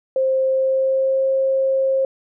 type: tone with pitch glide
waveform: sine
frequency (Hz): 527 to 534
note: C5 to C5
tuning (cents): +12 to +35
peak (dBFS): -15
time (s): 0.16-2.05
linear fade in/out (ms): 2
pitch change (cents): +23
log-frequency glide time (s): 0.45-1.29
effects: none